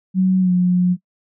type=tone with pitch glide; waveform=sine; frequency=186.8 to 179.81 Hz; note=F#3 to F#3; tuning=+17 to -49 cents; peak=-12 dBFS; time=0.14-0.97 s; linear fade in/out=50 ms; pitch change=-66 cents; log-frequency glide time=0.4-0.52 s; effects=noise-tail reverb RT60 0.1 s tail -22 dB re dry